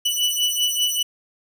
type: beating tone pair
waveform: sawtooth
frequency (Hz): 2961 / 2966.1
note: F#7 / F#7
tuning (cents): +1 / +4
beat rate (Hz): 5.1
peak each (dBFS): -19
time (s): 0.05-1.03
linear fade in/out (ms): 10
effects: none

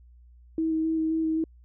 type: tone with vibrato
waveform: sine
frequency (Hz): 320.1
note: D#4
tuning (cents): +49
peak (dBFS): -23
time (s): 0.58-1.44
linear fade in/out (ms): 2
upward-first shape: square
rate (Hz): 3.8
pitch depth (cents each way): 11
effects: added 60 Hz sine -50 dBFS peak until 1.64 s

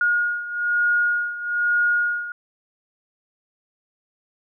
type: beating tone pair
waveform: sine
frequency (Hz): 1434 / 1435.1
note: F6 / F6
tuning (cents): +45 / +47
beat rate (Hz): 1.1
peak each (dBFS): -20 / -24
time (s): 0.01-2.32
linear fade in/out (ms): 2
effects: none

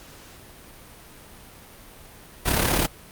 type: noise with amplitude modulation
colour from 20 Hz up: pink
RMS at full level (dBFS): -19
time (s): 2.45-2.87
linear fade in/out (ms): 20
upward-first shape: sine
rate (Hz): 35.3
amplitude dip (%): 55
effects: pink hiss -46 dBFS RMS until 3.11 s + Opus 48 kbps

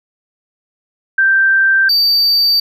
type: tone pair in turn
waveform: sine / triangle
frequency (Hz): 1568 / 4623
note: G6 / D8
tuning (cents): 0 / -28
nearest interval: octave + perfect fifth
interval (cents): 1872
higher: second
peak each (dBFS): -8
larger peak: neither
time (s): 1.18-1.89 / 1.89-2.6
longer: neither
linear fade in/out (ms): 5
effects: none

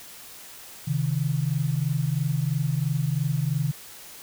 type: tone pair together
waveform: sine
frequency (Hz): 132.56 / 155.56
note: C3 / D#3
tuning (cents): +23 / 0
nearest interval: minor third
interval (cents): 277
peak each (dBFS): -25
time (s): 0.87-3.72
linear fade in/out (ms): 10
effects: white hiss -44 dBFS RMS until 4.22 s

